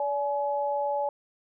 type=tone pair together; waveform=sine; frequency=575 / 846.7 Hz; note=D5 / G#5; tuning=-37 / +33 cents; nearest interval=perfect fifth; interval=670 cents; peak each=-28 dBFS; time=0-1.09 s; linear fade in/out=2 ms; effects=none